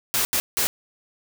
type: noise bursts at uneven times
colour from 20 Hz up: white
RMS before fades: -22 dBFS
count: 3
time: 0.14-0.25 / 0.33-0.4 / 0.57-0.67 s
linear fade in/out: 0 ms
effects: none